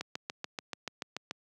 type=click train; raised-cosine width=0.2 ms; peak=-18 dBFS; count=10; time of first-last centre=0.01-1.311 s; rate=6.92 Hz; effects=high-pass 150 Hz 12 dB/octave